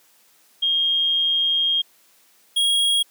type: tone pair in turn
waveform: sine / square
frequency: 3234 / 3289 Hz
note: G#7 / G#7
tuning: -47 / -18 cents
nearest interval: unison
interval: 29 cents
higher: second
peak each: -17 dBFS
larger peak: neither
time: 0.62-1.82 / 2.56-3.03 s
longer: first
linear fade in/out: 10 ms
effects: white hiss -57 dBFS RMS until 3.1 s + high-pass 200 Hz 12 dB/octave